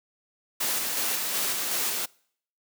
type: noise with tremolo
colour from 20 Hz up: white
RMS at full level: -27 dBFS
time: 0.6-2.06 s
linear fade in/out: 10 ms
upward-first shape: square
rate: 2.7 Hz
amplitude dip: 25%
effects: noise-tail reverb RT60 0.6 s tail -25 dB re dry + high-pass 200 Hz 12 dB/octave